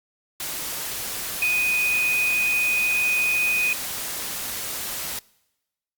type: tone in noise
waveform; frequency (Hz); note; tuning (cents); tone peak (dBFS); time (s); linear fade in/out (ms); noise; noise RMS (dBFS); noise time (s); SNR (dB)
sine; 2489; D#7; 0; -19; 1.42-3.73; 2; white; -30; 0.4-5.19; +8
effects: noise-tail reverb RT60 1.0 s tail -24 dB re dry + Opus 48 kbps